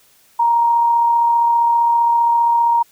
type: tone with amplitude modulation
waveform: sine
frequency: 937 Hz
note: A#5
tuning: 9 cents sharp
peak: -10 dBFS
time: 0.39-2.83 s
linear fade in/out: 10 ms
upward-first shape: sine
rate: 35.2 Hz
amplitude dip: 25%
effects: white hiss -53 dBFS RMS until 2.91 s